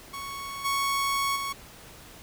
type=tone with level steps; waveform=sawtooth; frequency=1108.7 Hz; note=C#6; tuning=in tune; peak=-31 / -21 / -26 dBFS; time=0.13-1.53 s; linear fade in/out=10 ms; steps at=0.64 / 1.35 s; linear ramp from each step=20 ms; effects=pink hiss -48 dBFS RMS until 2.22 s